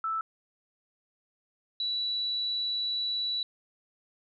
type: tone pair in turn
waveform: sine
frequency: 1318 / 3939 Hz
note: E6 / B7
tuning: -1 / -5 cents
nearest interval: octave + perfect fifth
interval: 1896 cents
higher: second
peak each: -28 dBFS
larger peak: neither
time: 0.04-0.21 / 1.8-3.43 s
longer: second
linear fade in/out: 2 ms
effects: none